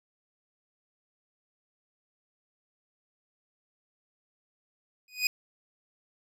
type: tone with exponential growth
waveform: 25% pulse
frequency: 2489 Hz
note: D#7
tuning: in tune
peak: -16 dBFS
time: 5.08-5.27 s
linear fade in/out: 2 ms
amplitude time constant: 40 ms
effects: none